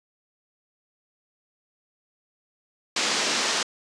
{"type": "band-pass noise", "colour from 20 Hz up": "white", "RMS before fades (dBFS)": -25, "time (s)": [2.96, 3.63], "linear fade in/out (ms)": 5, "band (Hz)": [200, 6400], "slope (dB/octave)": 24, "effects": ["resampled to 22050 Hz"]}